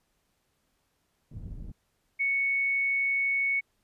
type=low-pass noise; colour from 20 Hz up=pink; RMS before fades=-40 dBFS; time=1.31-1.72 s; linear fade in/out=5 ms; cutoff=140 Hz; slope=12 dB/octave
type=tone; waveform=sine; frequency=2217 Hz; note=C#7; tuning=in tune; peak=-24 dBFS; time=2.19-3.61 s; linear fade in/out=20 ms
effects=pink hiss -74 dBFS RMS until 3.83 s + resampled to 32000 Hz